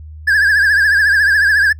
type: tone with vibrato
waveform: triangle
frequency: 1661.2 Hz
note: G#6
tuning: in tune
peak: -7 dBFS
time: 0.27-1.73 s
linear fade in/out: 10 ms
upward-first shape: triangle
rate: 14 Hz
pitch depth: 110 cents each way
effects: noise-tail reverb RT60 0.1 s tail -26 dB re dry + added 77 Hz sine -30 dBFS peak until 1.79 s